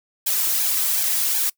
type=noise with flanger; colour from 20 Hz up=blue; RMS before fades=-21 dBFS; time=0.26-1.5 s; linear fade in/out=10 ms; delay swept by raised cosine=1.2 to 3.2 ms; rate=2.7 Hz; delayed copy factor=+0.95; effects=noise-tail reverb RT60 0.1 s tail -23 dB re dry